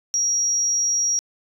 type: tone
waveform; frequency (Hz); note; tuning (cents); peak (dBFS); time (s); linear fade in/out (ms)
triangle; 5680; F8; +28; -15; 0.14-1.19; 0
effects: tanh soft clip ceiling -16 dBFS